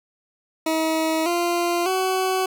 20% pulse tone with pitch steps, 319.5 / 346.4 / 375.6 Hz, D#4 / F4 / F#4, +46 / -14 / +26 cents, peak -15 dBFS, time 0.66-2.46 s, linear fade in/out 5 ms, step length 600 ms, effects none

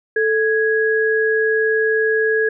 sine tone pair together, 440 / 1661.2 Hz, A4 / G#6, 0 / 0 cents, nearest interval octave + major seventh, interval 2300 cents, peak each -16 / -18 dBFS, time 0.16-2.49 s, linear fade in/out 5 ms, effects none

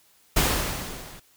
pink noise with level ramp, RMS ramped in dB -19 to -45 dBFS, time 0.36-1.2 s, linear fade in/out 10 ms, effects white hiss -60 dBFS RMS until 1.36 s

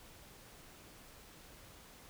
silence, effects pink hiss -57 dBFS RMS until 2.09 s

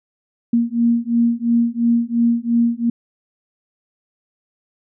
sine beating tone pair, 233.1 / 236 Hz, A#3 / A#3, 0 / +22 cents, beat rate 2.9 Hz, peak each -17 dBFS, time 0.53-2.9 s, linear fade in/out 5 ms, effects none

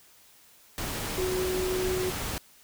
sine tone in noise, 369.6 Hz, F#4, 2 cents flat, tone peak -27 dBFS, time 1.18-2.1 s, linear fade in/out 0 ms, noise pink, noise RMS -33 dBFS, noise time 0.78-2.38 s, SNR +3 dB, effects white hiss -57 dBFS RMS until 2.63 s

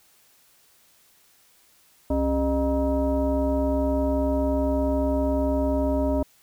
sine tone with frequency modulation, 272.2 Hz, C#4, 31 cents flat, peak -20 dBFS, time 2.1-6.23 s, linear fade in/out 5 ms, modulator 338 Hz, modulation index 1.3, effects white hiss -59 dBFS RMS until 6.42 s

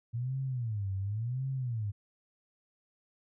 sine tone with vibrato, 113.5 Hz, A#2, 46 cents flat, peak -31 dBFS, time 0.13-1.92 s, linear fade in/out 20 ms, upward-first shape sine, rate 0.92 Hz, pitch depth 290 cents each way, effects none

